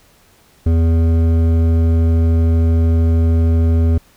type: tone with hard clipping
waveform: sine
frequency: 82.41 Hz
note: E2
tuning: in tune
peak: -12 dBFS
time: 0.66-3.98 s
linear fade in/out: 5 ms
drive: 11 dB
effects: pink hiss -51 dBFS RMS until 4.16 s